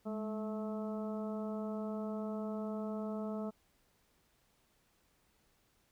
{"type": "harmonic tone with a mistuned harmonic", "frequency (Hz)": 217.2, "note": "A3", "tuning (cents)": -22, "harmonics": [1, 2, 3, 4, 5, 6], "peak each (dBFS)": [-38, -44, -44, -53, -55, -52], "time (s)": [0.05, 3.51], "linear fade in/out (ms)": 20, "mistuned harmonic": 1, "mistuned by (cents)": -52, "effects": ["pink hiss -73 dBFS RMS until 5.91 s"]}